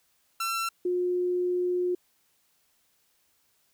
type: tone pair in turn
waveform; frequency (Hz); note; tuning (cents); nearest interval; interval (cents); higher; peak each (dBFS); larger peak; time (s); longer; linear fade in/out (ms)
sawtooth / sine; 1349 / 358.5; E6 / F4; +40 / +45; octave + major seventh; 2295; first; -24; neither; 0.4-0.69 / 0.85-1.95; second; 5
effects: white hiss -69 dBFS RMS until 3.73 s